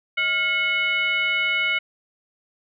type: tone with frequency modulation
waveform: sine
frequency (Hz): 2187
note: C#7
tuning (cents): -24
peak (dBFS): -19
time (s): 0.17-1.79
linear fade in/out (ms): 10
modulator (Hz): 779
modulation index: 0.89
effects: none